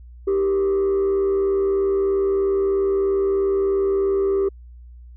sine tone with frequency modulation, 392 Hz, G4, in tune, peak -14 dBFS, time 0.27-4.49 s, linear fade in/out 10 ms, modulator 76.9 Hz, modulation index 0.3, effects tanh soft clip ceiling -16 dBFS + added 60 Hz sine -39 dBFS peak until 5.16 s

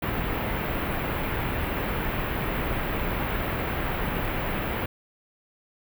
pink band-stop noise, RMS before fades -28 dBFS, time 0.02-4.86 s, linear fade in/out 5 ms, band 2700 to 16000 Hz, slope 24 dB/octave, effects none

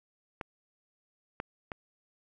clicks, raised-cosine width 0.5 ms, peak -21 / -19 / -22 dBFS, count 3, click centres 0.412 / 1.401 / 1.718 s, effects none

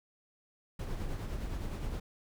brown noise with tremolo, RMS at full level -35 dBFS, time 0.79-2 s, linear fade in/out 5 ms, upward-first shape triangle, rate 9.7 Hz, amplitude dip 45%, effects none

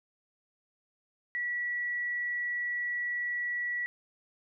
sine tone, 1941 Hz, B6, 31 cents flat, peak -30 dBFS, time 1.35-3.86 s, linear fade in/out 0 ms, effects none

